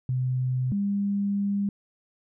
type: tone pair in turn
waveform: sine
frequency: 127.8 / 200.8 Hz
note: C3 / G3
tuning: -40 / +42 cents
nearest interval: minor sixth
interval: 782 cents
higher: second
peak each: -23 dBFS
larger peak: neither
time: 0.09-0.72 / 0.72-1.69 s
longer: second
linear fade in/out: 2 ms
effects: none